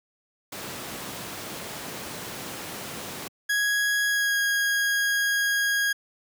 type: noise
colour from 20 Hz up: pink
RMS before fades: -35 dBFS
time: 0.52-3.28 s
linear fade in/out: 5 ms
type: tone with pitch glide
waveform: 40% pulse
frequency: 1661.2 to 1640.2 Hz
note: G#6 to G#6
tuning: 0 to -22 cents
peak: -21 dBFS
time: 3.49-5.93 s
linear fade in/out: 10 ms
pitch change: -22 cents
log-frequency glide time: 4.07-4.38 s
effects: high-pass 150 Hz 12 dB/octave